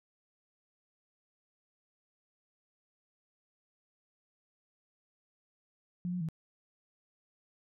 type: tone with pitch steps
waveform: sine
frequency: 177.5 / 179.6 / 160.6 Hz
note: F3 / F3 / E3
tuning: +28 / +49 / -45 cents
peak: -32 dBFS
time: 6.05-6.287 s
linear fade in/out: 0 ms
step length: 79 ms
effects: none